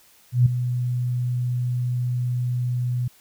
sine tone with ADSR envelope, 123.47 Hz, B2, in tune, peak -10 dBFS, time 0.32-3.08 s, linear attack 140 ms, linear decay 6 ms, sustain -11 dB, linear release 6 ms, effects white hiss -55 dBFS RMS until 3.2 s

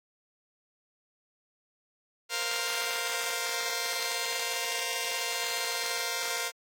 5% pulse chord, Bb suspended second, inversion none, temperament just, 466.2 / 524.4 / 699.2 Hz, Bb4 / C5 / F5, 0 / +4 / +2 cents, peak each -23 / -25 / -24 dBFS, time 2.29-6.52 s, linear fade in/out 50 ms, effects AAC 48 kbps

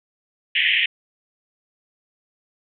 white band-pass noise, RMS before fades -19 dBFS, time 0.55-0.86 s, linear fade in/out 5 ms, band 1800 to 3200 Hz, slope 96 dB/octave, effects none

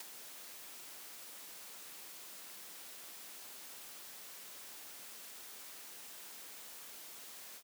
white noise with ADSR envelope, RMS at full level -44 dBFS, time 0-7.63 s, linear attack 4 ms, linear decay 16 ms, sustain -7 dB, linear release 61 ms, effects high-pass 200 Hz 12 dB/octave

